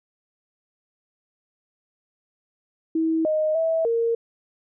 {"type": "tone with pitch steps", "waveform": "sine", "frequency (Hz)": [322.7, 620, 651, 462], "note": ["E4", "D#5", "E5", "A#4"], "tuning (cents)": [-37, -6, -22, -16], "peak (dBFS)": -19, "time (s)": [2.95, 4.15], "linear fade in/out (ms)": 5, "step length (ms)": 300, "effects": []}